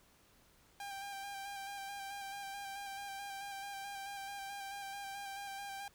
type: tone with vibrato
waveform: sawtooth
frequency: 794 Hz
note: G5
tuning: 22 cents sharp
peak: -39 dBFS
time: 0.8-5.88 s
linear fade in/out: 2 ms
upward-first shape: square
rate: 4.6 Hz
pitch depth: 20 cents each way
effects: pink hiss -67 dBFS RMS until 5.94 s